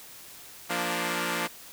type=chord; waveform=5% pulse; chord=Bb major; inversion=second; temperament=equal; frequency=174.61 / 233.1 / 293.7 Hz; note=F3 / Bb3 / D4; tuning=0 / 0 / 0 cents; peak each=-20 / -21 / -21 dBFS; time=0.69-1.48 s; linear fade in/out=20 ms; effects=white hiss -47 dBFS RMS until 1.72 s